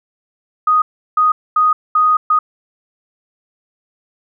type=tone bursts at uneven times; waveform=sine; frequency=1244.5 Hz; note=D#6; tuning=in tune; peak=-9 dBFS; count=5; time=0.67-0.82 / 1.17-1.32 / 1.56-1.73 / 1.95-2.17 / 2.3-2.39 s; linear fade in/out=5 ms; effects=none